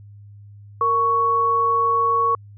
sine tone pair together, 463.1 / 1113 Hz, A#4 / C#6, -11 / +7 cents, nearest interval octave + minor third, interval 1518 cents, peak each -25 / -16 dBFS, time 0.81-2.35 s, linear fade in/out 2 ms, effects added 102 Hz sine -40 dBFS peak until 2.57 s

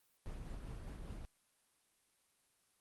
brown noise with tremolo, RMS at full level -45 dBFS, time 0.26-1.25 s, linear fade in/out 0 ms, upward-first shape sine, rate 5 Hz, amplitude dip 30%, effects white hiss -75 dBFS RMS until 2.8 s + Opus 32 kbps

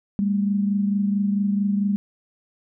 sine tone pair together, 199.9 / 224.4 Hz, G3 / A3, +34 / +34 cents, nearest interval major second, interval 200 cents, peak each -19 / -28 dBFS, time 0.19-1.96 s, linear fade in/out 0 ms, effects none

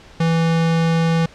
square tone, 164.81 Hz, E3, in tune, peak -15 dBFS, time 0.2-1.26 s, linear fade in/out 5 ms, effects pink hiss -44 dBFS RMS until 1.34 s + low-pass 5000 Hz 12 dB/octave

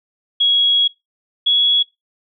sine tone pair in turn, 3322 / 3357 Hz, G#7 / G#7, 0 / +18 cents, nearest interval unison, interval 18 cents, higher second, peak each -11 dBFS, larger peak neither, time 0.4-0.88 / 1.46-1.83 s, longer first, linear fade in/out 10 ms, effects noise-tail reverb RT60 0.2 s tail -22 dB re dry

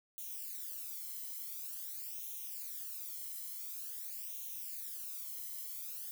violet noise with flanger, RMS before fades -44 dBFS, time 0.18-6.11 s, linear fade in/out 0 ms, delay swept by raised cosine 0.31 to 0.99 ms, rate 0.47 Hz, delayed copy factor +1, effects none

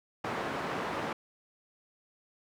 white band-pass noise, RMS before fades -35 dBFS, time 0.24-1.13 s, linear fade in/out 5 ms, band 130 to 1200 Hz, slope 12 dB/octave, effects none

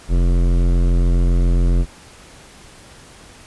sine tone with hard clipping, 43.65 Hz, F1, in tune, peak -14 dBFS, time 0.08-1.86 s, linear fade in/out 50 ms, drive 16 dB, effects pink hiss -43 dBFS RMS until 3.46 s + resampled to 24000 Hz

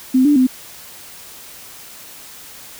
sine tone with pitch steps, 258.4 / 292.5 / 256.6 Hz, C4 / D4 / C4, -21 / -7 / -34 cents, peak -9 dBFS, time 0.14-0.47 s, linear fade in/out 10 ms, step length 110 ms, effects white hiss -38 dBFS RMS until 2.79 s

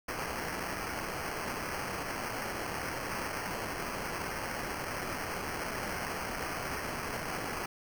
white noise with sample-and-hold, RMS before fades -37 dBFS, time 0.08-7.66 s, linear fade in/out 5 ms, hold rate 3675 Hz, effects none

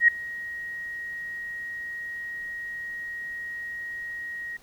sine tone with ADSR envelope, 1887 Hz, A#6, 21 cents sharp, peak -11 dBFS, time 0-4.57 s, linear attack 82 ms, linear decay 3 ms, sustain -21 dB, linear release 6 ms, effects pink hiss -56 dBFS RMS until 4.62 s

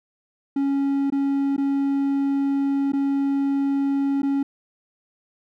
triangle tone with dropouts, 277.2 Hz, C#4, in tune, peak -17 dBFS, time 0.56-4.43 s, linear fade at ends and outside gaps 5 ms, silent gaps 1.102-1.122 / 1.565-1.579 / 2.921-2.933 / 4.22-4.23 s, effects none

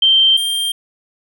sine / square tone pair in turn, 3136 / 3183 Hz, G7 / G7, 0 / +26 cents, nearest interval unison, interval 26 cents, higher second, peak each -8 / -17 dBFS, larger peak first, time 0.02-0.37 / 0.37-0.72 s, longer neither, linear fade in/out 5 ms, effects none

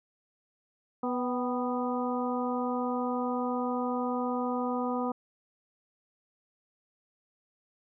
harmonic tone with a mistuned harmonic, 246.9 Hz, B3, in tune, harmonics 1 / 2 / 3 / 4 / 5, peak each -31 / -34 / -36 / -37 / -38 dBFS, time 1.03-5.12 s, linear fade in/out 5 ms, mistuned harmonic 3, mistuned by +43 cents, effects none

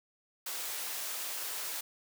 white high-pass noise, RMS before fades -38 dBFS, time 0.46-1.81 s, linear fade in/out 5 ms, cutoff 450 Hz, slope 12 dB/octave, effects none

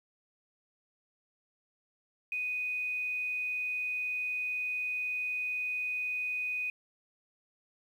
sine tone with quantisation, 2489 Hz, D#7, in tune, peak -31 dBFS, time 2.32-6.7 s, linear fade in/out 2 ms, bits 10, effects none

